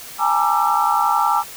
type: tone cluster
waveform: sine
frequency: 811 / 870 / 941 / 1180 / 1342 Hz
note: G#5 / A5 / A#5 / D6 / E6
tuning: -41 / -20 / +16 / +8 / +31 cents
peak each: -21 dBFS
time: 0.18-1.44 s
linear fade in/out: 50 ms
effects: white hiss -36 dBFS RMS until 1.56 s